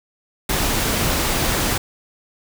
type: noise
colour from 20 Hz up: pink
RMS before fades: -20 dBFS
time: 0.49-1.78 s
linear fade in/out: 5 ms
effects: none